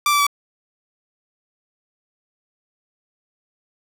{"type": "tone with pitch steps", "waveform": "sawtooth", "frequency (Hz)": [1174.7, 1160.5, 1146.5], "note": ["D6", "D6", "D6"], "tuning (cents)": [0, -21, -42], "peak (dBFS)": -11, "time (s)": [0.06, 0.267], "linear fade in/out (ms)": 2, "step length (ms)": 69, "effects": []}